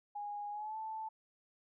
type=tone with pitch glide; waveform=sine; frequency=824 to 878.1 Hz; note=G#5 to A5; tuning=-14 to -4 cents; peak=-39 dBFS; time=0.15-1.09 s; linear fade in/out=10 ms; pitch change=+110 cents; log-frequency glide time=0.51-0.77 s; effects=none